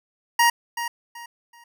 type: tone with echo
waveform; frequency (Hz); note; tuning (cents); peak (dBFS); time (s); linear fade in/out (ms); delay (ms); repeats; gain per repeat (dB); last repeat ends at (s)
25% pulse; 943; A#5; +20; -11; 0.39-0.5; 5; 380; 3; -11; 1.64
effects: none